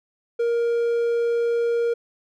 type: tone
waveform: triangle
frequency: 469.2 Hz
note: A#4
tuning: 11 cents sharp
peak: -17 dBFS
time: 0.39-1.94 s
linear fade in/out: 10 ms
effects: none